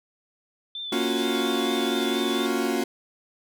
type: tone with vibrato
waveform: sine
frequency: 3520 Hz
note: A7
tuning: in tune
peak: -31 dBFS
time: 0.75-2.46 s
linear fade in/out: 2 ms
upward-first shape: triangle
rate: 4.3 Hz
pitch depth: 39 cents each way
type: chord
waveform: 40% pulse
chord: Gb major seventh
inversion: first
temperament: equal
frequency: 233.1 / 277.2 / 349.2 / 370 Hz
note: Bb3 / Db4 / F4 / Gb4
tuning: 0 / 0 / 0 / 0 cents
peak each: -28 dBFS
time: 0.92-2.84 s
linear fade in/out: 5 ms
effects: none